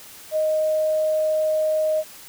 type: tone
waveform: sine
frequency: 622.3 Hz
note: D#5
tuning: in tune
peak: -18 dBFS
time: 0.31-2.04 s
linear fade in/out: 50 ms
effects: white hiss -43 dBFS RMS until 2.28 s